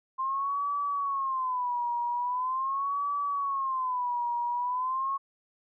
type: tone with vibrato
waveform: sine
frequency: 1046.5 Hz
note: C6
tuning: in tune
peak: -27 dBFS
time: 0.18-5.18 s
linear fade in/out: 20 ms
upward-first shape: sine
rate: 0.42 Hz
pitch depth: 160 cents each way
effects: none